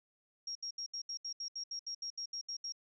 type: tone bursts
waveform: sine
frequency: 5588 Hz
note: F8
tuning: in tune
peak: -38 dBFS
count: 15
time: 0.47-2.723 s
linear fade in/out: 5 ms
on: 83 ms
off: 72 ms
effects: none